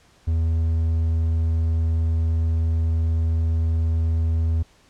triangle tone, 81.4 Hz, E2, 21 cents flat, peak -16 dBFS, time 0.27-4.63 s, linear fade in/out 10 ms, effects pink hiss -56 dBFS RMS until 4.89 s + low-pass 8000 Hz 12 dB/octave

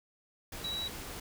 sine tone in noise, 3896 Hz, B7, 24 cents flat, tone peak -34 dBFS, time 0.64-0.88 s, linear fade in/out 5 ms, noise pink, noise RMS -43 dBFS, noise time 0.52-1.2 s, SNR +6 dB, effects none

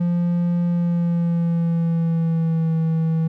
triangle tone with pitch glide, 173.6 to 161.97 Hz, F3 to E3, -10 to -30 cents, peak -15 dBFS, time 0-3.28 s, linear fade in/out 10 ms, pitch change -120 cents, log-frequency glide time 0.66-2.75 s, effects none

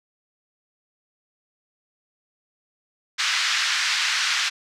pink band-pass noise, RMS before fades -23 dBFS, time 3.18-4.5 s, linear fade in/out 20 ms, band 1400 to 6000 Hz, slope 24 dB/octave, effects none

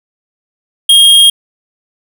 square tone, 3244 Hz, G#7, 41 cents flat, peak -3 dBFS, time 0.89-1.3 s, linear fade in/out 5 ms, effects none

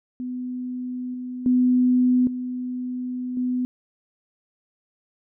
sine tone with level steps, 250.6 Hz, B3, 25 cents sharp, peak -27 / -29 / -15 / -26 / -21 dBFS, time 0.2-3.65 s, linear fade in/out 0 ms, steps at 1.14 / 1.46 / 2.27 / 3.37 s, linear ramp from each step 2 ms, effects none

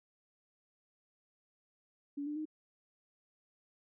sine tone with pitch steps, 285.4 / 297 / 309.1 Hz, D4 / D4 / D#4, -49 / +20 / -11 cents, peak -36 dBFS, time 2.17-2.455 s, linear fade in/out 10 ms, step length 95 ms, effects none

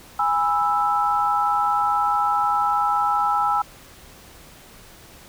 sine chord, E major, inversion first, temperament just, 824.1 / 988.9 / 1318.5 Hz, G#5 / B5 / E6, -14 / +2 / 0 cents, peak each -21 / -26 / -21 dBFS, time 0.19-3.62 s, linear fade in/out 5 ms, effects pink hiss -46 dBFS RMS until 5.28 s

